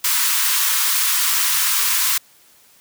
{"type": "high-pass noise", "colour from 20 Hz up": "white", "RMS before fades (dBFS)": -18, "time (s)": [0.04, 2.18], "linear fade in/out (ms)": 5, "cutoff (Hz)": 920, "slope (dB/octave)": 96, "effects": ["white hiss -52 dBFS RMS until 2.8 s", "high-pass 60 Hz 12 dB/octave"]}